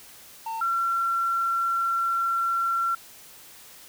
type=tone pair in turn; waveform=triangle / sine; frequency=900 / 1361.2 Hz; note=A5 / F6; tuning=+39 / -45 cents; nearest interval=perfect fifth; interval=716 cents; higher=second; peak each=-27 / -22 dBFS; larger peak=second; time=0.46-0.61 / 0.61-2.95 s; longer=second; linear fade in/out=5 ms; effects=white hiss -48 dBFS RMS until 3.88 s